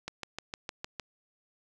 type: click train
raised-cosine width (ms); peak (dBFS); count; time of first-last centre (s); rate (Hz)
0.2; -19; 7; 0.08-0.997; 6.54
effects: none